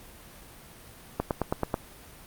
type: click train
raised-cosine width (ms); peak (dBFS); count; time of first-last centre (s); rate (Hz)
1; -11; 6; 1.2-1.742; 9.23
effects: pink hiss -49 dBFS RMS until 2.26 s + Opus 32 kbps